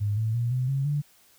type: tone with pitch steps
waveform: sine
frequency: 103.3 / 110.71 / 118.66 / 127.18 / 136.31 / 146.09 Hz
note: G#2 / A2 / A#2 / C3 / C#3 / D3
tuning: -9 / +11 / +31 / -49 / -29 / -9 cents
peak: -23 dBFS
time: 0-1.02 s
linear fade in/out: 20 ms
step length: 170 ms
effects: white hiss -59 dBFS RMS until 1.38 s